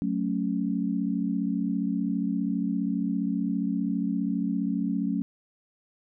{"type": "chord", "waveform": "sine", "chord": "F# minor", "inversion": "none", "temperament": "equal", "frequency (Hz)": [185, 220, 277.2], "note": ["F#3", "A3", "C#4"], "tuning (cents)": [0, 0, 0], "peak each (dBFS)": -29, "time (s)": [0.02, 5.22], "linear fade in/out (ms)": 0, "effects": []}